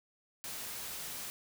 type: noise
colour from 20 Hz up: white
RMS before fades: -42 dBFS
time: 0.44-1.3 s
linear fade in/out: 0 ms
effects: none